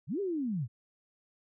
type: linear two-way sweep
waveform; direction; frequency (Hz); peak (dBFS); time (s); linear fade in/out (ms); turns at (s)
sine; up then down; 102.3 to 415.3 to 102.3; -30; 0.07-0.68; 50; 0.2
effects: none